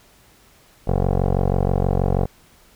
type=tone with low-pass filter; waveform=15% pulse; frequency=46.25 Hz; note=F#1; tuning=in tune; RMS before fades=-19 dBFS; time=0.87-2.26 s; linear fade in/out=10 ms; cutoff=660 Hz; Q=2.3; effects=pink hiss -53 dBFS RMS until 2.75 s